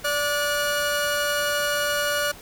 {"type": "tone pair together", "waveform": "sawtooth", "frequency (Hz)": [582.7, 1451], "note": ["D5", "F#6"], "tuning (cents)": [-14, -34], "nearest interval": "octave + major third", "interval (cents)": 1580, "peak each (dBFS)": -21, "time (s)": [0.04, 2.32], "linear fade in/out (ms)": 10, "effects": ["pink hiss -44 dBFS RMS until 2.41 s"]}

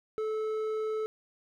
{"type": "tone with hard clipping", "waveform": "sine", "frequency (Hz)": 434.8, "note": "A4", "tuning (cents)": -21, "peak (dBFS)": -31, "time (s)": [0.18, 1.06], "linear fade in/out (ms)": 0, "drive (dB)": 6, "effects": []}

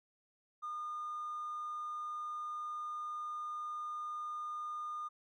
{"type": "tone with hard clipping", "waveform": "sine", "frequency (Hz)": 1217, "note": "D#6", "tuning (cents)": -39, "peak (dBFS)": -39, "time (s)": [0.62, 5.09], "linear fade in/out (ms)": 20, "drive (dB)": 1, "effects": []}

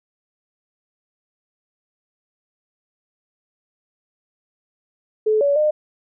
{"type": "tone with pitch steps", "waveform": "sine", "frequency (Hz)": [431.6, 568, 607], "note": ["A4", "C#5", "D#5"], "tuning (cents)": [-33, 42, -43], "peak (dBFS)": -14, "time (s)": [5.26, 5.71], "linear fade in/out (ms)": 10, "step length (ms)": 150, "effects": []}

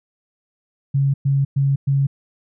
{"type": "tone bursts", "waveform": "sine", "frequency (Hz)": 138.2, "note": "C#3", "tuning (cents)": -5, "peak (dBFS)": -14, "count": 4, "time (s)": [0.94, 2.07], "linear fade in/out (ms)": 10, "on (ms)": 200, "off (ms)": 110, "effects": []}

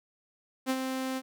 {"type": "tone with ADSR envelope", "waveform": "sawtooth", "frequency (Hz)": 261.6, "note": "C4", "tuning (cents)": 0, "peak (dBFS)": -21, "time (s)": [0.66, 1.22], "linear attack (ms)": 40, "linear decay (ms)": 52, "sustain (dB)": -6, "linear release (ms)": 48, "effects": []}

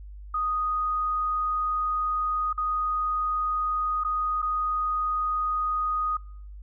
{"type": "tone with dropouts", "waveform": "sine", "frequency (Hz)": 1243, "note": "D#6", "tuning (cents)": -2, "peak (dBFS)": -24, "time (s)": [0.34, 6.17], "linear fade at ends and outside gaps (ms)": 5, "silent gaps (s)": [[2.529, 2.577], [4.037, 4.047], [4.419, 4.426]], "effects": ["noise-tail reverb RT60 0.7 s tail -24 dB re dry", "added 50 Hz sine -39 dBFS peak until 6.62 s"]}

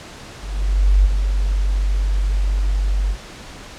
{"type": "tone with ADSR envelope", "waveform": "sine", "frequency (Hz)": 48.04, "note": "G1", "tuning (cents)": -34, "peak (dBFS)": -8, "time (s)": [0.38, 3.17], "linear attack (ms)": 670, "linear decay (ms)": 24, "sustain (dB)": -7, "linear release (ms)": 66, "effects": ["pink hiss -37 dBFS RMS until 3.78 s", "low-pass 7000 Hz 12 dB/octave"]}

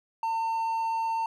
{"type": "tone", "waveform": "triangle", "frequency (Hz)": 904, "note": "A5", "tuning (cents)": 47, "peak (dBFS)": -24, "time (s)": [0.23, 1.26], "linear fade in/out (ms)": 2, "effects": []}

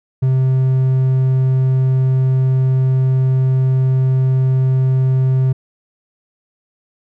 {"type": "tone", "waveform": "triangle", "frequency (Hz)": 130.81, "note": "C3", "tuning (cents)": 0, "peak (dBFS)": -9, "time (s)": [0.22, 5.53], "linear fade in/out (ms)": 10, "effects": []}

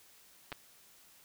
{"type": "clicks", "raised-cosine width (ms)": 0.3, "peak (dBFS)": -24, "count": 2, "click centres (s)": [0.519, 0.526], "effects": ["white hiss -61 dBFS RMS until 1.24 s"]}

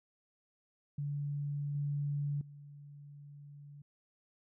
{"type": "tone with level steps", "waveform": "sine", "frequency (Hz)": 144.1, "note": "D3", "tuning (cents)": -33, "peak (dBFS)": [-34, -32, -49], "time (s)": [0.98, 3.82], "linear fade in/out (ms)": 5, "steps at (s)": [1.75, 2.41], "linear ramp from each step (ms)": 2, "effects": []}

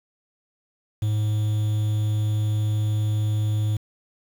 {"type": "tone with quantisation", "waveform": "triangle", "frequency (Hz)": 106.6, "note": "G#2", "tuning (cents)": 46, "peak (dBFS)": -18, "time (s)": [1.02, 3.77], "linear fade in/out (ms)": 5, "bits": 7, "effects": []}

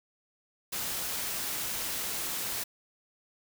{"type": "noise", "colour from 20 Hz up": "white", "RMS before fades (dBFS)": -34, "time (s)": [0.72, 2.64], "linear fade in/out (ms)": 10, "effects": []}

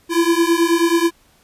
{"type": "beating tone pair", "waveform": "square", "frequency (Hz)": [332.7, 342], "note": ["E4", "F4"], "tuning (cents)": [16, -36], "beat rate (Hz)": 9.3, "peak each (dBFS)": -17, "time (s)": [0.09, 1.11], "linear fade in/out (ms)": 50, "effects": ["pink hiss -55 dBFS RMS until 1.43 s", "resampled to 32000 Hz"]}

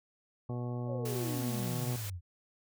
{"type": "harmonic tone", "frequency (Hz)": 122.1, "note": "B2", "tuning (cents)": -19, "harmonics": [1, 2, 3, 4, 5, 6, 7, 9], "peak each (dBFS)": [-35, -41, -45, -47, -49, -51, -52, -54], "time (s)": [0.49, 1.96], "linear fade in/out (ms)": 5}
{"type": "exponential sweep", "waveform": "sine", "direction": "down", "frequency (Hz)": [599, 82.41], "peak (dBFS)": -37, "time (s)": [0.86, 2.21], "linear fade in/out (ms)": 50}
{"type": "noise", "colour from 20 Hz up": "white", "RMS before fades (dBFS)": -43, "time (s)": [1.05, 2.1], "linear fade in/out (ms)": 5}
{"effects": []}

